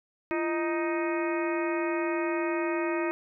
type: harmonic tone with a mistuned harmonic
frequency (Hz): 312.2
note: D#4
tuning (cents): +6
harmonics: 1 / 2 / 3 / 4 / 5 / 6 / 7 / 8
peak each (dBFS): -28 / -34 / -37 / -38 / -42 / -39 / -41 / -40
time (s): 0.31-3.11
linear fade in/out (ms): 0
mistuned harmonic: 1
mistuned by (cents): +150
effects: none